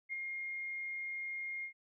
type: tone with ADSR envelope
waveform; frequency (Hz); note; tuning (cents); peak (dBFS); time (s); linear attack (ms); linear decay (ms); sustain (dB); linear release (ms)
sine; 2131; C7; +31; -35; 0.09-1.73; 38; 14; -3; 92
effects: none

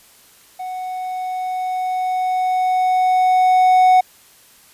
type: tone with level ramp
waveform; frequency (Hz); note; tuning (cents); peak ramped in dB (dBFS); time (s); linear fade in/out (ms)
triangle; 740; F#5; 0; -23 to -6; 0.59-4.01; 10
effects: white hiss -49 dBFS RMS until 4.73 s + resampled to 32000 Hz

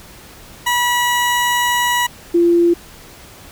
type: tone pair in turn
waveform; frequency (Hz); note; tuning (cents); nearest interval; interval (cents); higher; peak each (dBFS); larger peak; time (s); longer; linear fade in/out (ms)
20% pulse / sine; 971 / 343.3; B5 / F4; -30 / -30; octave + tritone; 1800; first; -9; neither; 0.66-2.07 / 2.34-2.74; first; 10
effects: pink hiss -40 dBFS RMS until 3.51 s

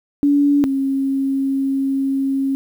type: tone pair in turn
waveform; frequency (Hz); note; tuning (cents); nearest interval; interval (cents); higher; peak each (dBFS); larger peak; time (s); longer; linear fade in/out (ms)
sine; 286.1 / 271.3; D4 / C#4; -45 / -37; minor second; 92; first; -11 / -16; first; 0.23-0.64 / 0.64-2.55; second; 0
effects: 8-bit

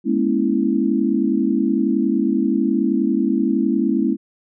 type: chord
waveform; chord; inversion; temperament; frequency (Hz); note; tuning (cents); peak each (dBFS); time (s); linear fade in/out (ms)
sine; A# half-diminished seventh; third; equal with one note detuned; 207.7 / 238.3 / 277.2 / 329.6; G#3 / A#3 / C#4 / E4; 0 / +38 / 0 / 0; -21; 0.04-4.17; 50
effects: none

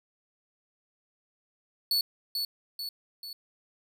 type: tone with echo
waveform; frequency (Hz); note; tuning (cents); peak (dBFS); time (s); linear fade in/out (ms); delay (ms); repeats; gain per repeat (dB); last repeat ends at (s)
45% pulse; 4435; C#8; 0; -23; 1.91-2.01; 2; 440; 3; -5; 3.33
effects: none

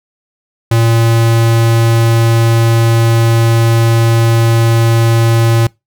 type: tone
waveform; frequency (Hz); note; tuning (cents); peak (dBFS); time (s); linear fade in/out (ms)
square; 114.9; A#2; -25; -8; 0.71-5.67; 5
effects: noise-tail reverb RT60 0.2 s tail -24 dB re dry

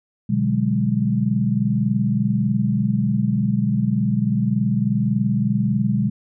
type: chord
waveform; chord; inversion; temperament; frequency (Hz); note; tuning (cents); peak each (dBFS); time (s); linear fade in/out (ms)
sine; G# half-diminished seventh; first; equal with one note detuned; 123.47 / 146.83 / 185 / 205.3; B2 / D3 / F#3 / G#3; 0 / 0 / 0 / -20; -22 / -25 / -24 / -20; 0.29-6.1; 10
effects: none

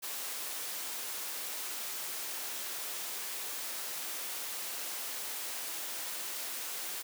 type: high-pass noise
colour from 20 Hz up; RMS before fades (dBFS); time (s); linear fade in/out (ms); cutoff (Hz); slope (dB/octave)
white; -39; 0.02-7.03; 20; 330; 12
effects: none

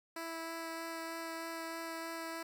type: tone with vibrato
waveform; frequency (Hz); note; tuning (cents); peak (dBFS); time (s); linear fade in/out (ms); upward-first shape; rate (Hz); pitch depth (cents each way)
10% pulse; 329; E4; -3; -32; 0.16-2.43; 5; sine; 3.2; 8
effects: 11-bit

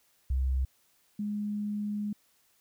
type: tone pair in turn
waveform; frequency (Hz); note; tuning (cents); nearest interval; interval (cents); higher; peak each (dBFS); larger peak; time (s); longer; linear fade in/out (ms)
sine; 65.41 / 207.7; C2 / G#3; 0 / 0; octave + minor sixth; 2000; second; -25 / -30; first; 0.3-0.65 / 1.19-2.13; second; 5
effects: white hiss -68 dBFS RMS until 2.6 s

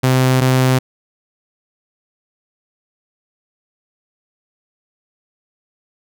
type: tone pair in turn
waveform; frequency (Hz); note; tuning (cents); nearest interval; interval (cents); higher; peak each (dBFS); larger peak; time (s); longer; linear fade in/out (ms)
sawtooth; 129.4 / 129.4; C3 / C3; -19 / -19; unison; 0; neither; -7; neither; 0.03-0.41 / 0.41-0.79; neither; 10
effects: none

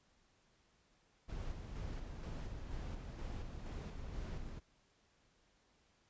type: noise with tremolo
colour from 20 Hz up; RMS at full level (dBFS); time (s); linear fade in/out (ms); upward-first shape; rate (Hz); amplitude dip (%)
brown; -43; 1.28-4.6; 20; square; 2.1; 35
effects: pink hiss -73 dBFS RMS until 6.09 s + resampled to 16000 Hz

